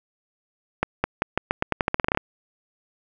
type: accelerating click train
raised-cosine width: 0.5 ms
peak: -5 dBFS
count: 16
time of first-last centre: 0.83-2.174 s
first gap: 210 ms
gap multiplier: 0.86
effects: none